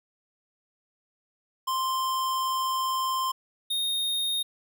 square tone pair in turn, 1046.5 / 3702 Hz, C6 / A#7, 0 / -13 cents, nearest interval octave + minor seventh, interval 2187 cents, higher second, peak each -26 dBFS, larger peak neither, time 1.67-3.32 / 3.7-4.43 s, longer first, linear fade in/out 10 ms, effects none

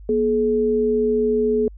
sine tone pair together, 240.3 / 426 Hz, B3 / G#4, -47 / +44 cents, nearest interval minor seventh, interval 991 cents, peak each -22 / -17 dBFS, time 0.09-1.68 s, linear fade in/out 2 ms, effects added 50 Hz sine -37 dBFS peak until 1.77 s

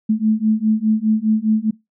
sine beating tone pair, 214.9 / 219.8 Hz, A3 / A3, -41 / -2 cents, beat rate 4.9 Hz, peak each -17 dBFS, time 0.09-1.71 s, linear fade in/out 10 ms, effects noise-tail reverb RT60 0.2 s tail -22 dB re dry

